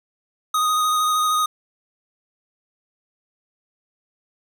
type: tone with vibrato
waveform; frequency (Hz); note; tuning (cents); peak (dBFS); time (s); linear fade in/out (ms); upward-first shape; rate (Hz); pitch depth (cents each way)
square; 1244.5; D#6; 0; -18; 0.54-1.46; 5; square; 13; 13
effects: none